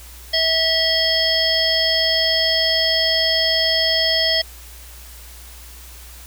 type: harmonic tone with a mistuned harmonic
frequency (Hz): 650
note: E5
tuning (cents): -24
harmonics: 1 / 3 / 5 / 7 / 8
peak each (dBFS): -23 / -23 / -20 / -24 / -20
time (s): 0.33-4.42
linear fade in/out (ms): 10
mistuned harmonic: 7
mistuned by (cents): -32
effects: added 60 Hz sine -39 dBFS peak until 6.26 s + white hiss -42 dBFS RMS until 6.26 s